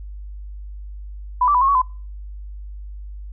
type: tone with pitch steps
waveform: sine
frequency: 995 / 1164 / 993 / 1081 / 1124 / 1017 Hz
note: B5 / D6 / B5 / C#6 / C#6 / C6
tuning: +13 / -16 / +9 / -44 / +24 / -50 cents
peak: -13 dBFS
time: 1.41-1.818 s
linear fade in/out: 5 ms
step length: 68 ms
effects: noise-tail reverb RT60 0.4 s tail -26 dB re dry + added 50 Hz sine -31 dBFS peak until 3.32 s